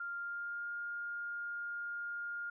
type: tone with pitch glide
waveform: sine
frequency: 1396.9 to 1413.1 Hz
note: F6 to F6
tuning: 0 to +20 cents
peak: -38 dBFS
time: 0-2.5 s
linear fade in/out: 5 ms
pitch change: +20 cents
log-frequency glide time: 0.16-0.69 s
effects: none